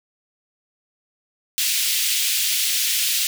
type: high-pass noise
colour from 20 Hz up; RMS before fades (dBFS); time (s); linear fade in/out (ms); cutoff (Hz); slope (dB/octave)
pink; -21; 1.58-3.27; 0; 2600; 24
effects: none